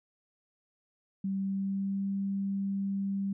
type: tone with pitch glide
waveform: sine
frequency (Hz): 194.1 to 196.7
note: G3 to G3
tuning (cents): -17 to +6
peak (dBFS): -29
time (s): 1.24-3.33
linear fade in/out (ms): 5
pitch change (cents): +23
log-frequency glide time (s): 1.35-2.07
effects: none